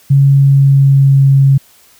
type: tone with pitch glide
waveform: sine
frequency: 138.59 to 136.92 Hz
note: C#3 to C#3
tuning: 0 to -21 cents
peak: -4 dBFS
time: 0.1-1.58 s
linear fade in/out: 10 ms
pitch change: -21 cents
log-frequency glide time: 0.31-1.24 s
effects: white hiss -46 dBFS RMS until 1.99 s